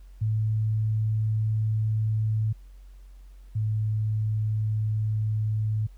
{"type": "tone pair in turn", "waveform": "sine", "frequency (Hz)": [108.9, 107.9], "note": ["A2", "A2"], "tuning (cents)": [-17, -33], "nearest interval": "unison", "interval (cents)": 16, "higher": "first", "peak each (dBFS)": [-22, -23], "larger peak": "first", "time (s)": [[0.21, 2.53], [3.55, 5.87]], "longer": "neither", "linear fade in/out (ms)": 10, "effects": ["added 46 Hz sine -44 dBFS peak until 5.97 s", "pink hiss -66 dBFS RMS until 5.97 s"]}